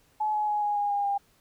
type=tone with pitch steps; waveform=sine; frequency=854 / 845.2 / 836.4 / 827.8 / 819.2 / 810.7 / 802.4 Hz; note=G#5 / G#5 / G#5 / G#5 / G#5 / G#5 / G5; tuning=+48 / +30 / +12 / -6 / -24 / -42 / +40 cents; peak=-24 dBFS; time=0.2-1.18 s; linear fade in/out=10 ms; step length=140 ms; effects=pink hiss -64 dBFS RMS until 1.4 s